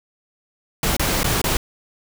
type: noise with dropouts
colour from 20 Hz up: pink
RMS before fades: -20 dBFS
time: 0.83-1.57 s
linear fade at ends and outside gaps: 2 ms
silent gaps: 0.967-0.995 / 1.232-1.243 / 1.416-1.441 s
effects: none